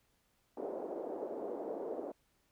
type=band-pass noise; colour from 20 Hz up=white; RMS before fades=-41 dBFS; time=0.57-2.12 s; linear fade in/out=5 ms; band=320 to 570 Hz; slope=24 dB/octave; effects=pink hiss -75 dBFS RMS until 2.51 s